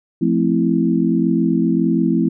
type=chord; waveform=sine; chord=F major seventh; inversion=none; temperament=equal; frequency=174.61 / 220 / 261.6 / 329.6 Hz; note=F3 / A3 / C4 / E4; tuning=0 / 0 / 0 / 0 cents; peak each=-19 dBFS; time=0.21-2.29 s; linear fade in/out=10 ms; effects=none